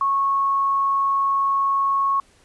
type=tone; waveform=sine; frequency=1100 Hz; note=C#6; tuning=14 cents flat; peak=-17 dBFS; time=0.01-2.2 s; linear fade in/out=2 ms; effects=pink hiss -56 dBFS RMS until 2.44 s + resampled to 24000 Hz